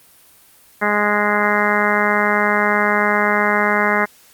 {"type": "harmonic tone", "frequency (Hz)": 207.7, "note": "G#3", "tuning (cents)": 0, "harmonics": [1, 2, 3, 4, 5, 6, 7, 8, 9, 10], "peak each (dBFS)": [-23, -23, -23, -23, -23, -23, -23, -23, -23, -23], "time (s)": [0.81, 4.06], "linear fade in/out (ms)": 20, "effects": ["white hiss -49 dBFS RMS until 4.33 s", "Opus 32 kbps"]}